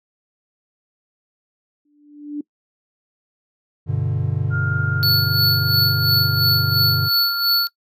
sine tone with exponential growth, 293.7 Hz, D4, in tune, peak -21 dBFS, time 1.85-2.41 s, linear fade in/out 5 ms, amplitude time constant 120 ms
triangle chord, G major, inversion none, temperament equal, 98 / 123.47 / 146.83 Hz, G2 / B2 / D3, 0 / 0 / 0 cents, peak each -21 dBFS, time 3.86-7.1 s, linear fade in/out 50 ms
sine tone with pitch glide, 1408 to 1388.6 Hz, F6 to F6, +14 to -10 cents, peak -23 dBFS, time 4.5-7.69 s, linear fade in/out 50 ms, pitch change -24 cents, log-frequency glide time 5.79-7.27 s
square tone with tremolo, 4435 Hz, C#8, in tune, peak -14 dBFS, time 5.03-7.67 s, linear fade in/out 0 ms, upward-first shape sine, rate 2.9 Hz, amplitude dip 65%
effects noise-tail reverb RT60 0.1 s tail -22 dB re dry

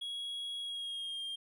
triangle tone with pitch glide, 3322 to 3207 Hz, G#7 to G7, 0 to +39 cents, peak -36 dBFS, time 0.01-1.36 s, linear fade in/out 10 ms, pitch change -61 cents, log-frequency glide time 0.6-1.23 s, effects none

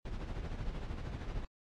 brown noise with tremolo, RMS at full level -37 dBFS, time 0.05-1.45 s, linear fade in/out 5 ms, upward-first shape triangle, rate 13 Hz, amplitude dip 60%, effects low-pass 5000 Hz 12 dB/octave + AAC 48 kbps

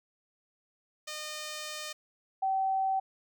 5% pulse / sine tone pair in turn, 610 / 768.6 Hz, D#5 / G5, -34 / -34 cents, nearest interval major third, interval 400 cents, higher second, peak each -26 dBFS, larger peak neither, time 1.07-1.93 / 2.42-3 s, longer first, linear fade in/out 10 ms, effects none

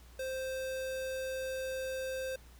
square tone, 523.3 Hz, C5, in tune, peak -36 dBFS, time 0.19-2.36 s, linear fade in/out 5 ms, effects added 60 Hz sine -54 dBFS peak until 2.59 s + pink hiss -61 dBFS RMS until 2.59 s

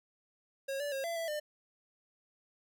square tone with pitch steps, 544 / 579 / 540 / 675 / 662 / 601 Hz, C#5 / D5 / C#5 / E5 / E5 / D5, -33 / -25 / -45 / +41 / +7 / +40 cents, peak -35 dBFS, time 0.68-1.4 s, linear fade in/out 10 ms, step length 120 ms, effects none

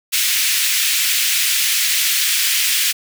pink high-pass noise, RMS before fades -17 dBFS, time 0.12-2.93 s, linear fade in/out 20 ms, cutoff 2100 Hz, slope 24 dB/octave, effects none

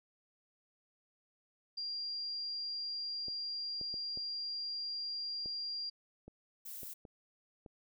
sine tone, 4775 Hz, D8, 28 cents sharp, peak -37 dBFS, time 1.77-5.9 s, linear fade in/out 10 ms
clicks, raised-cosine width 2 ms, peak -37 dBFS, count 9, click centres 3.283 / 3.813 / 3.941 / 4.174 / 5.459 / 6.28 / 6.832 / 7.052 / 7.662 s
violet noise, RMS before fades -46 dBFS, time 6.65-6.94 s, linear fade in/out 10 ms
effects none

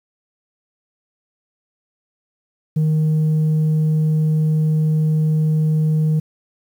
sine tone, 155.56 Hz, D#3, in tune, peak -11 dBFS, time 2.76-6.2 s, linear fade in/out 10 ms, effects tanh soft clip ceiling -13 dBFS + 8-bit

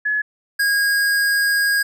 sine / square tone pair in turn, 1700 / 1635.6 Hz, G#6 / G#6, +40 / -27 cents, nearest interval minor second, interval 67 cents, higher first, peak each -17 / -16 dBFS, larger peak second, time 0.05-0.22 / 0.59-1.83 s, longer second, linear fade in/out 10 ms, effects none

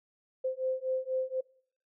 sine beating tone pair, 517 / 521.1 Hz, C5 / C5, -21 / -7 cents, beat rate 4.1 Hz, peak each -33 / -33 dBFS, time 0.44-1.41 s, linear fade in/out 10 ms, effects noise-tail reverb RT60 0.6 s tail -24 dB re dry

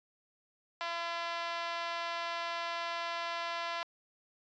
5% pulse tone with high-pass filter, 339 Hz, E4, 49 cents sharp, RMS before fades -37 dBFS, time 0.81-3.83 s, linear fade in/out 0 ms, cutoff 810 Hz, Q 4.2, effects resampled to 16000 Hz

